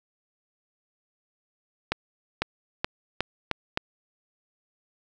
accelerating click train, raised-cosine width 0.3 ms, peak -8 dBFS, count 6, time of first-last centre 1.92-3.774 s, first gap 500 ms, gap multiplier 0.85, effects none

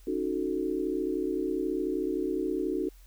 sine chord, D# half-diminished seventh, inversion third, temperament equal, 277.2 / 311.1 / 370 / 440 Hz, C#4 / D#4 / F#4 / A4, 0 / 0 / 0 / 0 cents, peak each -35 / -32 / -31 / -35 dBFS, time 0.07-2.89 s, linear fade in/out 5 ms, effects added 43 Hz sine -50 dBFS peak until 3.06 s + white hiss -62 dBFS RMS until 3.06 s

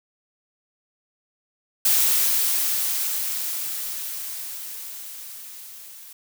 blue noise with level ramp, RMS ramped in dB -18 to -43 dBFS, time 1.85-6.13 s, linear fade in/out 5 ms, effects none

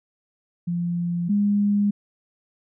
sine tone pair in turn, 173.1 / 204.2 Hz, F3 / G#3, -15 / -29 cents, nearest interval minor third, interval 286 cents, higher second, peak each -22 / -17 dBFS, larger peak second, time 0.67-1.29 / 1.29-1.91 s, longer neither, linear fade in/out 10 ms, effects none

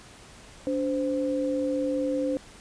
sine tone pair together, 288.5 / 518 Hz, D4 / C5, -31 / -17 cents, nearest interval minor seventh, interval 1014 cents, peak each -27 dBFS, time 0.67-2.37 s, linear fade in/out 0 ms, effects pink hiss -49 dBFS RMS until 2.6 s + resampled to 22050 Hz

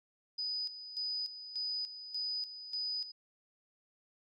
sine tone with tremolo, 4978 Hz, D#8, in tune, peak -34 dBFS, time 0.38-3.12 s, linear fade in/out 10 ms, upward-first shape square, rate 1.7 Hz, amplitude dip 70%, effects none

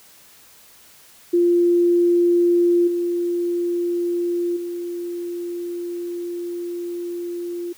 sine tone with level steps, 347.8 Hz, F4, 7 cents flat, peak -13 / -19 / -25 dBFS, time 1.33-7.73 s, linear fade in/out 10 ms, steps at 2.87 / 4.56 s, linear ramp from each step 10 ms, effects white hiss -49 dBFS RMS until 7.77 s

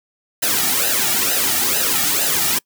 white noise with flanger, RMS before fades -18 dBFS, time 0.42-2.59 s, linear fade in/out 10 ms, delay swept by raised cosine 0.88 to 1.98 ms, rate 2.2 Hz, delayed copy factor -0.85, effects noise-tail reverb RT60 0.1 s tail -25 dB re dry

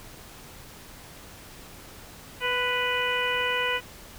harmonic tone with a mistuned harmonic, 493.9 Hz, B4, in tune, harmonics 1 / 2 / 3 / 4 / 5 / 6, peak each -31 / -31 / -31 / -31 / -31 / -31 dBFS, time 2.4-3.81 s, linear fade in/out 50 ms, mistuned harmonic 2, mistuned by +22 cents, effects pink hiss -46 dBFS RMS until 4.18 s

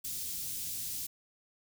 white band-stop noise, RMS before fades -38 dBFS, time 0.04-1.07 s, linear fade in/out 10 ms, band 190 to 4600 Hz, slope 12 dB/octave, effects none

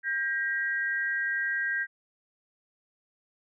sine tone pair together, 1597.7 / 1900 Hz, G6 / A#6, +33 / +33 cents, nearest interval minor third, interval 300 cents, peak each -28 / -31 dBFS, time 0.03-1.87 s, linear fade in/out 50 ms, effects none

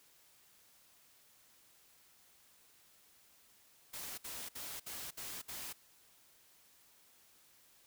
white noise bursts, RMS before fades -45 dBFS, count 6, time 3.93-5.73 s, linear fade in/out 10 ms, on 250 ms, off 60 ms, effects white hiss -66 dBFS RMS until 7.86 s

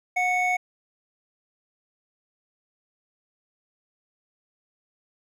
triangle tone pair together, 727.1 / 2217 Hz, F#5 / C#7, -30 / 0 cents, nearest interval octave + perfect fifth, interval 1930 cents, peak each -22 / -22 dBFS, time 0.16-0.57 s, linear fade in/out 10 ms, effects none

